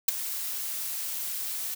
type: noise with ADSR envelope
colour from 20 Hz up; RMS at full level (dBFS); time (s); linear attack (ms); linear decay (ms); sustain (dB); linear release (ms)
blue; -18; 0.08-1.75; 7; 10; -15; 13
effects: none